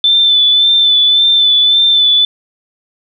sine tone with vibrato, 3520 Hz, A7, in tune, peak -6 dBFS, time 0.04-2.25 s, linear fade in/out 2 ms, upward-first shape sine, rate 1.8 Hz, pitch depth 29 cents each way, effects none

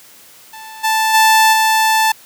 sawtooth tone with level steps, 880 Hz, A5, in tune, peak -28 / -9 / -4 / -7 dBFS, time 0.53-2.12 s, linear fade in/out 5 ms, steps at 0.83 / 1.13 / 1.52 s, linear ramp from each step 20 ms, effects white hiss -43 dBFS RMS until 2.25 s + high-pass 100 Hz 12 dB/octave

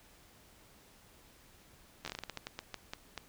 slowing click train, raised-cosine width 0.2 ms, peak -22 dBFS, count 15, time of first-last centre 2.05-3.177 s, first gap 12 ms, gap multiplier 1.26, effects pink hiss -61 dBFS RMS until 3.28 s

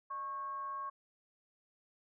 sine tone with frequency modulation, 1100 Hz, C#6, 14 cents flat, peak -38 dBFS, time 0.1-0.9 s, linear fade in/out 10 ms, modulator 496 Hz, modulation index 0.23, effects none

